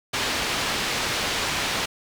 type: low-pass noise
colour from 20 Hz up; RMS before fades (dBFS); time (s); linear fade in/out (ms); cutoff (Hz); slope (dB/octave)
white; -26; 0.13-1.86; 10; 4100; 12
effects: none